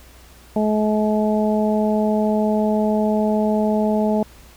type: harmonic tone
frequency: 213.6 Hz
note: G#3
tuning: 49 cents sharp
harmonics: 1 / 2 / 3 / 4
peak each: -18 / -23 / -22 / -27 dBFS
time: 0.56-4.23 s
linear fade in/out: 2 ms
effects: added 60 Hz sine -46 dBFS peak until 4.56 s + pink hiss -48 dBFS RMS until 4.56 s